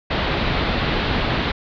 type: low-pass noise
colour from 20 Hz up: pink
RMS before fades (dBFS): -21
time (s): 0.1-1.52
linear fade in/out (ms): 10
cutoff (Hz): 4200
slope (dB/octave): 48
effects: none